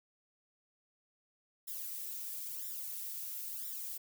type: noise with flanger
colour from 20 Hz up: violet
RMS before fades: -42 dBFS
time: 1.67-3.98 s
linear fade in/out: 10 ms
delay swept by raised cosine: 0.55 to 2.75 ms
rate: 1 Hz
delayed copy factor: +1
effects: none

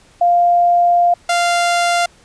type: tone pair in turn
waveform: sine / sawtooth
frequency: 699 / 695.3 Hz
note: F5 / F5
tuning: +1 / -8 cents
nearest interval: unison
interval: 9 cents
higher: first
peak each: -9 dBFS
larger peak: neither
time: 0.21-1.14 / 1.29-2.06 s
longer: first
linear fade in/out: 5 ms
effects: pink hiss -49 dBFS RMS until 2.24 s + resampled to 22050 Hz

